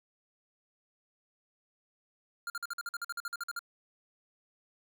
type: tone bursts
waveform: square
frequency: 1400 Hz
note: F6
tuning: 4 cents sharp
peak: -35 dBFS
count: 15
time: 2.47-3.592 s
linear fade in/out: 2 ms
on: 30 ms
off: 48 ms
effects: none